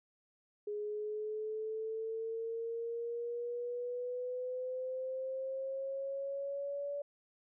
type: exponential sweep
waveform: sine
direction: up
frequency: 415.3 to 574 Hz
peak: -36 dBFS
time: 0.67-7.02 s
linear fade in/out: 5 ms
effects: none